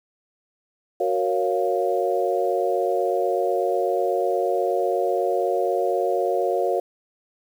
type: chord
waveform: sine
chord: Gb major seventh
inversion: none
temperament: equal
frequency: 370 / 466.2 / 554.4 / 698.5 Hz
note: Gb4 / Bb4 / Db5 / F5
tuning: 0 / 0 / 0 / 0 cents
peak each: -25 dBFS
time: 1-6.8 s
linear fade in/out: 5 ms
effects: 8-bit